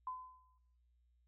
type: tone with exponential decay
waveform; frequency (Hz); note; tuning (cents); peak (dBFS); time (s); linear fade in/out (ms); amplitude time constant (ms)
sine; 1018; C6; -48; -38; 0.07-0.58; 2; 110
effects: noise-tail reverb RT60 0.8 s tail -17 dB re dry + added 60 Hz sine -70 dBFS peak until 1.27 s